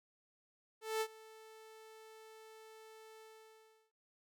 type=tone with ADSR envelope; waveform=sawtooth; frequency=440 Hz; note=A4; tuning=in tune; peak=-29 dBFS; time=0.81-3.92 s; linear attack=200 ms; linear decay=62 ms; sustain=-22 dB; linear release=710 ms; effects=none